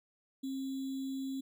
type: tone with sample-and-hold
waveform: sine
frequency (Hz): 267.9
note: C4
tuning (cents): +41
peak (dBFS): -35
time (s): 0.43-1.41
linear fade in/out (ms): 10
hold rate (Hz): 3675
effects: none